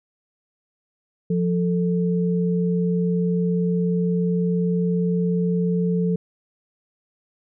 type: tone pair together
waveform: sine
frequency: 175.17 / 441.4 Hz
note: F3 / A4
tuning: +6 / +5 cents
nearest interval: octave + major third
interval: 1599 cents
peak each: -19 / -25 dBFS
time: 1.3-6.16 s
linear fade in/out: 5 ms
effects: none